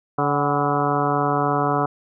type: harmonic tone with a mistuned harmonic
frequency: 143.5 Hz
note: D3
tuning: 40 cents flat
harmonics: 1 / 2 / 3 / 4 / 5 / 6 / 7 / 8 / 9 / 10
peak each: -26 / -26 / -26 / -29 / -24 / -34 / -26 / -29 / -26 / -36 dBFS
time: 0.18-1.86 s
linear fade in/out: 5 ms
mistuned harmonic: 5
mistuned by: +46 cents
effects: none